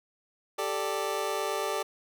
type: chord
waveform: 25% pulse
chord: G suspended second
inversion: none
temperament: just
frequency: 392 / 441 / 588 Hz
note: G4 / A4 / D5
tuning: 0 / +4 / +2 cents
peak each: -30 dBFS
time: 0.58-1.83 s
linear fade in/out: 10 ms
effects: none